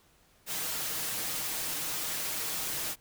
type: noise with comb filter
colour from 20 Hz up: white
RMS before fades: -34 dBFS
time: 0.46-2.96 s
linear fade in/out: 50 ms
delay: 6.4 ms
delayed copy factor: +0.5
effects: pink hiss -64 dBFS RMS until 3 s